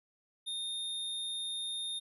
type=tone; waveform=square; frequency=3659 Hz; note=A#7; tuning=33 cents flat; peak=-36 dBFS; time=0.46-2 s; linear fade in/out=20 ms; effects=resampled to 32000 Hz